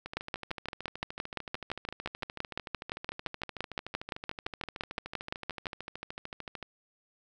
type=two click trains; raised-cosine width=0.3 ms; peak=-16 / -23 dBFS; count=33 / 89; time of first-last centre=0.17-5.668 / 0.06-6.627 s; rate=5.82 / 13.4 Hz; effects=none